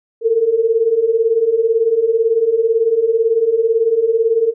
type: beating tone pair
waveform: sine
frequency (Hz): 440 / 458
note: A4 / A#4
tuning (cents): 0 / -31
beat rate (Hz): 18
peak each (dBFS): -17 / -13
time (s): 0.21-4.54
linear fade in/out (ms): 50
effects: none